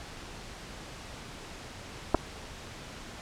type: clicks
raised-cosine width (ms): 1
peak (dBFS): -9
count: 2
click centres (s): 2.145 / 2.148
effects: pink hiss -44 dBFS RMS until 3.21 s + low-pass 7000 Hz 12 dB/octave